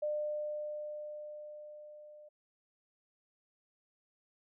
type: tone with level ramp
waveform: sine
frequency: 600 Hz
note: D5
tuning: 37 cents sharp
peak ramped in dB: -31 to -52 dBFS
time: 0.02-2.29 s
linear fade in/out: 10 ms
effects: none